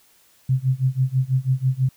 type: tone with tremolo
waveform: sine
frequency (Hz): 130.7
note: C3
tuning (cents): -1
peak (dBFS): -14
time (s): 0.49-1.89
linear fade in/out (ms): 5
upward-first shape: sine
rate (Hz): 6.1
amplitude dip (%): 95
effects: white hiss -57 dBFS RMS until 1.96 s